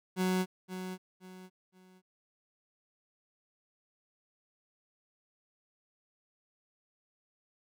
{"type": "tone with echo", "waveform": "30% pulse", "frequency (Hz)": 185, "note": "F#3", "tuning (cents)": 0, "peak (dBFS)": -25, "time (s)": [0.16, 0.46], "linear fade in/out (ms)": 50, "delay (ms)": 520, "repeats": 3, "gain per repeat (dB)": -10, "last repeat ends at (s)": 2.02, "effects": []}